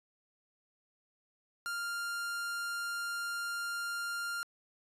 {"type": "tone", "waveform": "45% pulse", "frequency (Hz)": 1396.9, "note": "F6", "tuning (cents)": 0, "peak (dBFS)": -35, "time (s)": [1.66, 4.43], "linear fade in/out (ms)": 0, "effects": ["resampled to 32000 Hz"]}